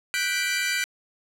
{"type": "chord", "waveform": "sawtooth", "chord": "G major seventh", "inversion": "third", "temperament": "equal", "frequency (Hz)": [1480, 1568, 1975.5, 2349], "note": ["F#6", "G6", "B6", "D7"], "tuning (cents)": [0, 0, 0, 0], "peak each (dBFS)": [-26, -28, -26, -24], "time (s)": [0.14, 0.84], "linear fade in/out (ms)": 0, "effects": ["low-pass 12000 Hz 12 dB/octave"]}